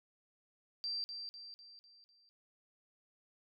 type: tone with echo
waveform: sine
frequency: 4699 Hz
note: D8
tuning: in tune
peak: -36 dBFS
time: 0.84-1.04 s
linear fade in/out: 0 ms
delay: 250 ms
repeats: 5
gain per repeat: -6 dB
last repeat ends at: 2.29 s
effects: none